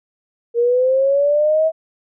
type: linear sweep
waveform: sine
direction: up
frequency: 465.4 to 647 Hz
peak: -12 dBFS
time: 0.54-1.72 s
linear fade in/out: 50 ms
effects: none

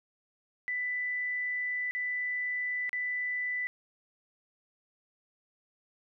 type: tone with dropouts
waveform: sine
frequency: 1988 Hz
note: B6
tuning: 11 cents sharp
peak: -30 dBFS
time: 0.68-3.67 s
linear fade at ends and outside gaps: 0 ms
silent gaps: 1.91-1.95 / 2.893-2.93 s
effects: none

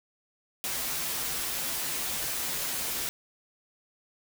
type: noise with comb filter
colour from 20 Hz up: white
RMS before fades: -32 dBFS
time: 0.64-3.09 s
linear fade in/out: 0 ms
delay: 9.9 ms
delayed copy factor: -0.6
effects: none

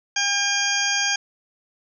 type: harmonic tone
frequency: 805 Hz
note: G5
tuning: 46 cents sharp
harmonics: 1 / 2 / 3 / 4 / 6 / 7 / 8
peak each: -31 / -25 / -28 / -27 / -27 / -31 / -26 dBFS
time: 0.16-1.16 s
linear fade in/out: 5 ms
effects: none

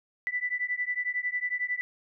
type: beating tone pair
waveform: sine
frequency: 1975.5 / 1986.5 Hz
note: B6 / B6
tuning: 0 / +10 cents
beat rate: 11 Hz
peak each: -31 dBFS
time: 0.27-1.81 s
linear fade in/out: 0 ms
effects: none

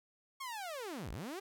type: linear two-way sweep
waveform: sawtooth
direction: down then up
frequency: 1108.7 to 37 to 411 Hz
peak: -37 dBFS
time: 0.4-1.4 s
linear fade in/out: 10 ms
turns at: 1.11 s
effects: none

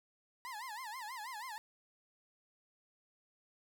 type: tone with vibrato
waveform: 30% pulse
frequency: 939 Hz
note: A#5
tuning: 12 cents sharp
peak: -40 dBFS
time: 0.45-1.58 s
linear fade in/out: 0 ms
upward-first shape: sine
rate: 6.2 Hz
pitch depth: 210 cents each way
effects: none

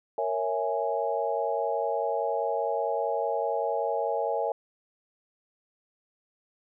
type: chord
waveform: sine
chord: A# half-diminished seventh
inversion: none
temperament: equal with one note detuned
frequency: 463.7 / 554.4 / 659.3 / 830.6 Hz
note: A#4 / C#5 / E5 / G#5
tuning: -9 / 0 / 0 / 0 cents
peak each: -31 dBFS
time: 0.18-4.52 s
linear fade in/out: 2 ms
effects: none

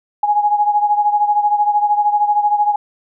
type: beating tone pair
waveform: sine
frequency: 829 / 842 Hz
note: G#5 / G#5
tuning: -3 / +24 cents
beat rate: 13 Hz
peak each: -13 / -18 dBFS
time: 0.23-2.76 s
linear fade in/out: 5 ms
effects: none

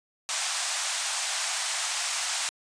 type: band-pass noise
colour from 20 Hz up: white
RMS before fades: -30 dBFS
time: 0.29-2.49 s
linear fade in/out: 0 ms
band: 660 to 9200 Hz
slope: 48 dB/octave
effects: resampled to 22050 Hz

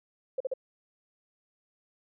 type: tone bursts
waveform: sine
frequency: 524 Hz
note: C5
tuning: 2 cents sharp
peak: -27 dBFS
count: 3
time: 0.38-0.538 s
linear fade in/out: 5 ms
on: 24 ms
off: 43 ms
effects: none

